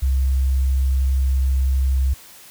sine tone, 66.2 Hz, C2, 21 cents sharp, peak -15 dBFS, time 0.02-2.14 s, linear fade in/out 10 ms, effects white hiss -44 dBFS RMS until 2.5 s

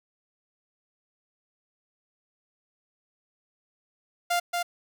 sawtooth tone with echo, 698.5 Hz, F5, in tune, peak -19 dBFS, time 4.3-4.4 s, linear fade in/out 10 ms, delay 230 ms, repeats 1, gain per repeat -3 dB, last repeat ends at 4.63 s, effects none

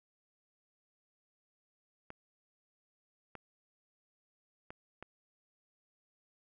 clicks, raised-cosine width 0.5 ms, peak -30 dBFS, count 4, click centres 2.104 / 3.353 / 4.705 / 5.026 s, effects none

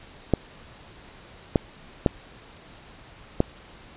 clicks, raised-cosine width 2 ms, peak -4 dBFS, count 4, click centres 0.337 / 1.558 / 2.062 / 3.404 s, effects pink hiss -48 dBFS RMS until 3.96 s + resampled to 8000 Hz

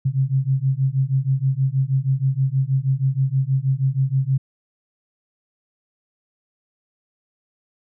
sine beating tone pair, 130.81 / 137.11 Hz, C3 / C#3, 0 / -19 cents, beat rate 6.3 Hz, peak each -20 dBFS, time 0.05-4.38 s, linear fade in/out 10 ms, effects none

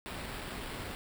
pink noise with sample-and-hold, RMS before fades -41 dBFS, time 0.06-0.95 s, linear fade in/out 0 ms, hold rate 6300 Hz, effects none

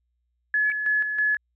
sine tone with tremolo, 1705 Hz, G#6, 45 cents sharp, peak -19 dBFS, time 0.54-1.37 s, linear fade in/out 2 ms, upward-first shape square, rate 3.1 Hz, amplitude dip 50%
sine tone with exponential growth, 2285 Hz, D7, 48 cents flat, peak -26 dBFS, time 0.61-0.72 s, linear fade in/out 1 ms, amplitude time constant 22 ms
effects added 60 Hz sine -70 dBFS peak until 1.55 s

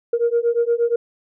sine beating tone pair, 466.2 / 474.7 Hz, A#4 / A#4, 0 / +31 cents, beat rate 8.5 Hz, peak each -18 dBFS, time 0.13-0.96 s, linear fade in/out 5 ms, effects tanh soft clip ceiling -10 dBFS

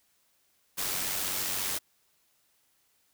white noise with amplitude modulation, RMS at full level -30 dBFS, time 0.77-1.79 s, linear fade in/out 20 ms, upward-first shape sine, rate 94.7 Hz, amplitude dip 40%, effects white hiss -70 dBFS RMS until 3.13 s

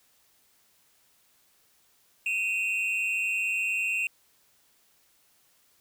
triangle tone pair together, 2519 / 2728 Hz, D#7 / F7, +21 / -41 cents, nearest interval minor second, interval 138 cents, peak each -27 / -27 dBFS, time 2.26-4.07 s, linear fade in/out 2 ms, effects white hiss -65 dBFS RMS until 5.8 s

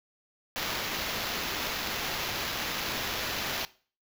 blue noise with sample-and-hold, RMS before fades -33 dBFS, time 0.56-3.65 s, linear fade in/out 0 ms, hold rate 8820 Hz, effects noise-tail reverb RT60 0.4 s tail -19 dB re dry

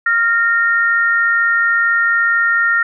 sine tone pair together, 1396.9 / 1841.1 Hz, F6 / A#6, 0 / -22 cents, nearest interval perfect fourth, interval 478 cents, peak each -14 dBFS, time 0.06-2.83 s, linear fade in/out 5 ms, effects none

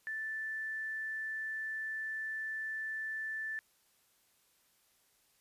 sine tone with quantisation, 1760 Hz, A6, in tune, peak -36 dBFS, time 0.07-3.59 s, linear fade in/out 0 ms, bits 11, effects white hiss -71 dBFS RMS until 5.4 s + resampled to 32000 Hz

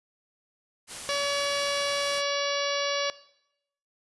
white noise, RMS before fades -38 dBFS, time 0.87-2.23 s, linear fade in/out 50 ms
harmonic tone, 568 Hz, C#5, 42 cents sharp, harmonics 1 / 2 / 3 / 4 / 5 / 6 / 7 / 8 / 9 / 10, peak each -30 / -33 / -35 / -36 / -37 / -38 / -38 / -39 / -40 / -40 dBFS, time 1.09-3.1 s, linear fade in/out 0 ms
effects noise-tail reverb RT60 0.8 s tail -18 dB re dry + resampled to 24000 Hz

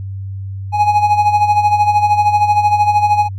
triangle tone with tremolo, 834 Hz, G#5, 7 cents sharp, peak -5 dBFS, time 0.72-3.29 s, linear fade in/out 50 ms, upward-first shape sine, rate 13 Hz, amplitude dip 65%, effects added 97 Hz sine -22 dBFS peak until 3.38 s

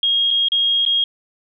sine tone with dropouts, 3262 Hz, G#7, 32 cents flat, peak -14 dBFS, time 0.03-1.04 s, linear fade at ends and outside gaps 2 ms, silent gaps 0.306-0.31 / 0.485-0.519 / 0.852-0.862 s, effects none

